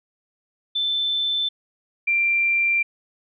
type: tone pair in turn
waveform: sine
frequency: 3532 / 2366 Hz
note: A7 / D7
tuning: +6 / +12 cents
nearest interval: perfect fifth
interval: 694 cents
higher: first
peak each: -20 / -17 dBFS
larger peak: second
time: 0.75-1.49 / 2.07-2.83 s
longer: second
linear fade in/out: 10 ms
effects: none